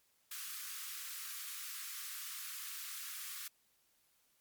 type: high-pass noise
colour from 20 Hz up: white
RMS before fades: -45 dBFS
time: 0.31-3.48 s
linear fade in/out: 5 ms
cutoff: 1100 Hz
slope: 96 dB/octave
effects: white hiss -74 dBFS RMS until 4.4 s + MP3 96 kbps